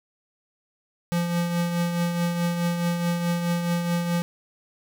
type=tone with tremolo; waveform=square; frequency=172.5 Hz; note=F3; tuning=21 cents flat; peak=-21 dBFS; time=1.12-4.22 s; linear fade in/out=0 ms; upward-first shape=triangle; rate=4.7 Hz; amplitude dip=50%; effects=none